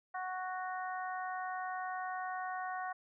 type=harmonic tone; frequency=370 Hz; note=F#4; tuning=in tune; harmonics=2 / 3 / 4 / 5; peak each=-39 / -43 / -45 / -47 dBFS; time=0.14-2.93 s; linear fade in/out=10 ms; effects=none